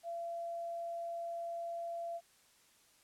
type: tone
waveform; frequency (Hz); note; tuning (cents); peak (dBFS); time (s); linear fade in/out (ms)
sine; 680; F5; -46; -38; 0.03-2.21; 50
effects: white hiss -67 dBFS RMS until 3.03 s + low-pass 11000 Hz 12 dB/octave